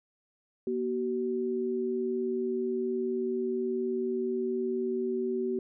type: tone pair together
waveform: sine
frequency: 239.7 / 378.5 Hz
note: A#3 / F#4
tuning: +48 / +39 cents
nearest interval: minor sixth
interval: 791 cents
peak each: -33 / -29 dBFS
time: 0.67-5.59 s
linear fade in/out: 2 ms
effects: none